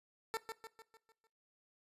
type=tone with echo; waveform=15% pulse; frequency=448 Hz; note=A4; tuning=31 cents sharp; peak=-29 dBFS; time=0.34-0.37 s; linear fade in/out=0 ms; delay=150 ms; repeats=6; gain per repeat=-6 dB; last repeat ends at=1.27 s; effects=noise-tail reverb RT60 0.4 s tail -19 dB re dry + resampled to 32000 Hz